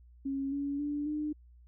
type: tone with pitch steps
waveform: sine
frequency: 273.4 / 282.4 / 291.7 / 301.3 Hz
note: C#4 / C#4 / D4 / D4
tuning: -24 / +32 / -12 / +44 cents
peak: -31 dBFS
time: 0.25-1.33 s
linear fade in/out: 10 ms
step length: 270 ms
effects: added 60 Hz sine -54 dBFS peak until 1.67 s